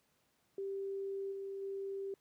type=tone with level steps; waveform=sine; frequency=392 Hz; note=G4; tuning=in tune; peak=-37 / -40 / -38 dBFS; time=0.58-2.14 s; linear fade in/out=2 ms; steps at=1.31 / 1.61 s; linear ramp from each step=20 ms; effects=pink hiss -75 dBFS RMS until 2.2 s + high-pass 100 Hz 12 dB/octave